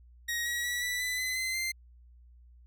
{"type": "tone with pitch steps", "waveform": "sawtooth", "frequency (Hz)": [1886, 1913.4, 1941.3, 1969.5, 1998.1, 2027, 2057, 2087], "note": ["A#6", "A#6", "B6", "B6", "B6", "B6", "C7", "C7"], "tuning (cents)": [20, 45, -30, -5, 20, 45, -30, -5], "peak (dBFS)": -27, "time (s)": [0.28, 1.72], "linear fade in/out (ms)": 10, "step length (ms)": 180, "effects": ["added 60 Hz sine -53 dBFS peak until 2.66 s"]}